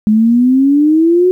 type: exponential sweep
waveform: sine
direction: up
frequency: 210 to 371.3 Hz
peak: -6 dBFS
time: 0.07-1.31 s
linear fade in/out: 0 ms
effects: 8-bit